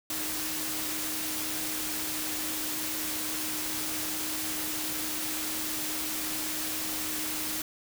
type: tone in noise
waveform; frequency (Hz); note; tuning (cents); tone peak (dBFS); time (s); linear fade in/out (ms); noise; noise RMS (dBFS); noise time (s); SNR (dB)
sine; 310; D#4; -6; -40; 0.1-7.62; 2; white; -33; 0.1-7.62; -10
effects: none